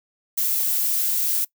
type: noise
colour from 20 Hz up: violet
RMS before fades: -22 dBFS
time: 0.37-1.45 s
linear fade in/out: 10 ms
effects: noise-tail reverb RT60 0.1 s tail -22 dB re dry